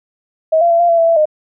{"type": "tone with pitch steps", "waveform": "sine", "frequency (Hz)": [638, 685, 675, 693, 674, 663, 667, 613], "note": ["D#5", "F5", "E5", "F5", "E5", "E5", "E5", "D#5"], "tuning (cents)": [43, -34, 41, -14, 38, 10, 20, -26], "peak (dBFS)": -8, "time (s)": [0.52, 1.256], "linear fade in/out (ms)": 10, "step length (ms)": 92, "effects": []}